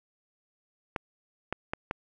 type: clicks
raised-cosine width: 0.5 ms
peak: -15 dBFS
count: 4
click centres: 0.962 / 1.526 / 1.735 / 1.911 s
effects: none